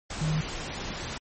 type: tone in noise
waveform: sine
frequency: 155.56 Hz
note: D#3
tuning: in tune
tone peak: -24 dBFS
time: 0.21-0.41 s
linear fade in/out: 5 ms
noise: pink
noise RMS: -35 dBFS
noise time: 0.1-1.18 s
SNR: +8 dB
effects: MP3 32 kbps